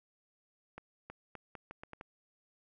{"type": "accelerating click train", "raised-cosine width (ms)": 0.5, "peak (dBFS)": -30, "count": 8, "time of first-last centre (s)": [0.78, 2.011], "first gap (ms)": 320, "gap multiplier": 0.79, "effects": []}